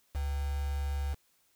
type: tone with quantisation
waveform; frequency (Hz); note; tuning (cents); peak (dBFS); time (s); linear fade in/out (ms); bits
sine; 70.5; C#2; +30; -30; 0.14-1.15; 20; 7
effects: white hiss -70 dBFS RMS until 1.55 s